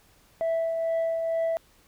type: tone with tremolo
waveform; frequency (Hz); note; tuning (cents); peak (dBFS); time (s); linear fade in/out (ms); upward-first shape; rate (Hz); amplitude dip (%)
sine; 658; E5; -3; -20; 0.41-1.57; 0; triangle; 2.2; 45
effects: tanh soft clip ceiling -22 dBFS + pink hiss -60 dBFS RMS until 1.87 s